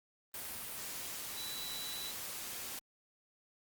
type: tone in noise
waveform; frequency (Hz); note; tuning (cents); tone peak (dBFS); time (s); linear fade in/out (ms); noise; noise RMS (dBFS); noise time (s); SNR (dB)
sine; 3951; B7; 0; -43; 1.37-2.11; 2; white; -43; 0.34-2.79; -3
effects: Opus 32 kbps